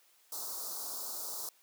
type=band-stop noise; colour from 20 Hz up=white; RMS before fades=-40 dBFS; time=0.32-1.49 s; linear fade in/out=2 ms; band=1300 to 4200 Hz; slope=48 dB/octave; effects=white hiss -66 dBFS RMS until 1.62 s + high-pass 400 Hz 12 dB/octave